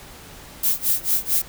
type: noise with tremolo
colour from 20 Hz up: violet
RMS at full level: -18 dBFS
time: 0.63-1.42 s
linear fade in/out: 5 ms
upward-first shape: sine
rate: 4.5 Hz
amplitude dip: 95%
effects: pink hiss -42 dBFS RMS until 1.48 s